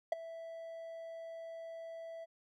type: tone with ADSR envelope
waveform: triangle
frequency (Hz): 659.3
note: E5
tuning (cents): 0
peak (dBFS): -24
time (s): 0.12-2.26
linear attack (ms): 4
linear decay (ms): 14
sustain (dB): -18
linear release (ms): 28
effects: none